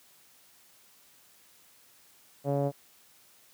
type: tone with low-pass filter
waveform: sawtooth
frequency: 141 Hz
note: C#3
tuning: 30 cents sharp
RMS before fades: -28 dBFS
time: 2.44-2.72 s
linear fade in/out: 50 ms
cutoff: 610 Hz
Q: 4.1
effects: white hiss -60 dBFS RMS until 3.53 s + high-pass 80 Hz 12 dB/octave